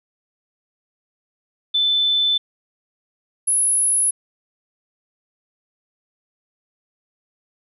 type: tone pair in turn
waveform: sine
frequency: 3520 / 10548 Hz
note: A7 / E9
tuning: 0 / 0 cents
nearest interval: octave + perfect fifth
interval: 1900 cents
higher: second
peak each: -15 dBFS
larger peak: neither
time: 1.74-2.38 / 3.47-4.11 s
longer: neither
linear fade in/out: 10 ms
effects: none